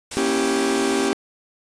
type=noise; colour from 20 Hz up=white; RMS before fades=-30 dBFS; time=0.11-1.09 s; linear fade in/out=5 ms
type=chord; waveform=40% pulse; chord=A# diminished seventh; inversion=none; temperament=equal with one note detuned; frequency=237.7 / 277.2 / 329.6 / 392 Hz; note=A#3 / C#4 / E4 / G4; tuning=+34 / 0 / 0 / 0 cents; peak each=-26 / -23 / -27 / -21 dBFS; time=0.17-1.13 s; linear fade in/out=0 ms
effects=resampled to 22050 Hz